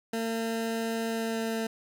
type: tone with pitch glide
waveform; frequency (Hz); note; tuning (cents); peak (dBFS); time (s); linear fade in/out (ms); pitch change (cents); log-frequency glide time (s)
20% pulse; 226.8 to 224.7; A#3 to A3; -47 to +37; -24; 0.13-1.67; 5; -16; 1.08-1.43
effects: none